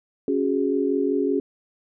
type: chord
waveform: sine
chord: C# suspended fourth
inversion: none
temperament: equal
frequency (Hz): 277.2 / 370 / 415.3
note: C#4 / F#4 / G#4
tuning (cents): 0 / 0 / 0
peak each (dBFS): -23 / -25 / -24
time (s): 0.28-1.4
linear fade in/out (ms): 2
effects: none